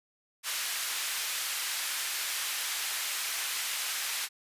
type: high-pass noise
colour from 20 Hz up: pink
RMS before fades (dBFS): -33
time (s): 0.43-4.29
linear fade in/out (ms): 50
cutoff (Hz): 1800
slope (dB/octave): 12
effects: resampled to 32000 Hz